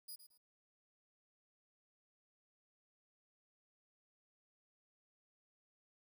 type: tone with echo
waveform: 5% pulse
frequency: 4928 Hz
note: D#8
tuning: 17 cents flat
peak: -40 dBFS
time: 0.08-0.16 s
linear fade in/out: 10 ms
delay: 110 ms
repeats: 2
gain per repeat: -11 dB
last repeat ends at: 0.38 s
effects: 13-bit